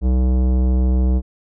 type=tone with tanh clipping; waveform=sine; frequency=63.3 Hz; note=B1; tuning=43 cents sharp; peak=-15 dBFS; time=0.01-1.22 s; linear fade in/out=50 ms; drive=16 dB; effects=none